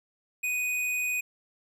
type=tone with tanh clipping; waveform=sine; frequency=2488 Hz; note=D#7; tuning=1 cent flat; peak=-28 dBFS; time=0.43-1.21 s; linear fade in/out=10 ms; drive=18 dB; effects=none